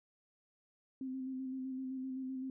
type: tone with vibrato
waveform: sine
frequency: 261.4 Hz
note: C4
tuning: 1 cent flat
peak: -38 dBFS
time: 1.01-2.5 s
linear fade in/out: 2 ms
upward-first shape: square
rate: 7.8 Hz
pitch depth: 20 cents each way
effects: none